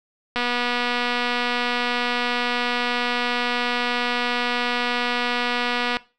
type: click train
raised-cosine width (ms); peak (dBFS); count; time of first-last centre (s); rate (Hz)
0.3; -8; 1364; 0.36-5.969; 243
effects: noise-tail reverb RT60 0.3 s tail -19 dB re dry